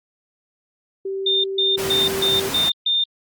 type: tone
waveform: sine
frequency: 387.8 Hz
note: G4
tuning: 19 cents flat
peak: -23 dBFS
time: 1.05-2.49 s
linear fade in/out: 5 ms
type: tone bursts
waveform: sine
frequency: 3619 Hz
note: A7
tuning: 48 cents sharp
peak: -16 dBFS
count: 6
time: 1.26-3.04 s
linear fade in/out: 5 ms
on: 180 ms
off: 140 ms
type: high-pass noise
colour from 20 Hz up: pink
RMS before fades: -27 dBFS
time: 1.77-2.7 s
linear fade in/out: 20 ms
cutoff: 100 Hz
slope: 12 dB/octave
effects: Opus 32 kbps